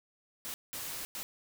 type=noise bursts at uneven times; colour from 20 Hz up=white; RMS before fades=-40 dBFS; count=3; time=0.45-0.54 / 0.73-1.05 / 1.15-1.23 s; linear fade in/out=0 ms; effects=none